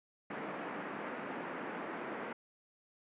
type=band-pass noise; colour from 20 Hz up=pink; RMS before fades=-42 dBFS; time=0.3-2.33 s; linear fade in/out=5 ms; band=210 to 2100 Hz; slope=24 dB/octave; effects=resampled to 8000 Hz